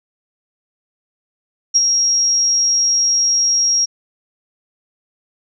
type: tone with ADSR envelope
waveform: sine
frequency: 5610 Hz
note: F8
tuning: 7 cents sharp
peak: -7 dBFS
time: 1.74-3.86 s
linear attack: 22 ms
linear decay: 32 ms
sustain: -5 dB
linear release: 19 ms
effects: none